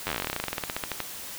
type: slowing click train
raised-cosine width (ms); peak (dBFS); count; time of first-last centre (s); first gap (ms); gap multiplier
0.3; -12; 27; 0.07-1.003; 10; 1.09
effects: white hiss -39 dBFS RMS until 1.38 s